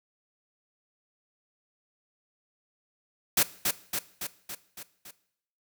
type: noise with echo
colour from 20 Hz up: white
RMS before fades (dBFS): -22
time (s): 3.37-3.43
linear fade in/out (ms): 5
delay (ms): 280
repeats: 6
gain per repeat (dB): -4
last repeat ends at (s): 5.11
effects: noise-tail reverb RT60 0.7 s tail -18 dB re dry